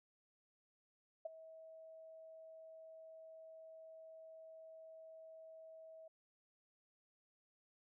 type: tone with ADSR envelope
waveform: sine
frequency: 644 Hz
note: E5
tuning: 41 cents flat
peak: -38 dBFS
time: 1.25-6.08 s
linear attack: 7 ms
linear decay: 17 ms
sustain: -16 dB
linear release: 5 ms
effects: none